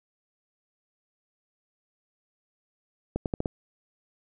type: accelerating click train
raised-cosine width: 2 ms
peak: -14 dBFS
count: 5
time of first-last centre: 3.16-3.458 s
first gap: 98 ms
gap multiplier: 0.82
effects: none

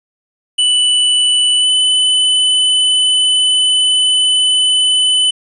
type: tone with pitch glide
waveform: square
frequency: 2978 to 3009 Hz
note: F#7 to F#7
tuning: +11 to +28 cents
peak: -10 dBFS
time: 0.58-5.31 s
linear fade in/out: 10 ms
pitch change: +17 cents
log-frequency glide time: 1.58-1.7 s
effects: resampled to 24000 Hz + 8-bit

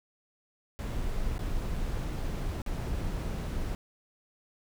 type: noise with dropouts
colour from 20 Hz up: brown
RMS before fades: -32 dBFS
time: 0.79-3.75 s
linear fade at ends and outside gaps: 0 ms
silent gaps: 1.381-1.392 / 1.76-1.764 / 2.618-2.663 s
effects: none

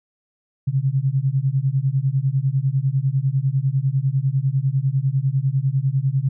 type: beating tone pair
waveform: sine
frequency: 130 / 140 Hz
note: C3 / C#3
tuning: -11 / +18 cents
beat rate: 10 Hz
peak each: -20 dBFS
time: 0.67-6.29 s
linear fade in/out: 10 ms
effects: none

